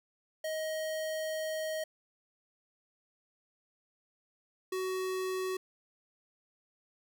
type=tone pair in turn; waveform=square; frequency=629 / 374 Hz; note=D#5 / F#4; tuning=+19 / +19 cents; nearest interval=major sixth; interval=900 cents; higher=first; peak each=-34 / -33 dBFS; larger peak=second; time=0.44-1.84 / 4.72-5.57 s; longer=first; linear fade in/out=5 ms; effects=none